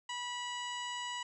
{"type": "harmonic tone", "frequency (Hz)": 976, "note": "B5", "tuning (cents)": -21, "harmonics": [1, 2, 3, 4, 5, 6, 7, 8], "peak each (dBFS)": [-41, -44, -42, -53, -56, -60, -52, -50], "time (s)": [0.09, 1.23], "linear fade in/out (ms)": 5, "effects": []}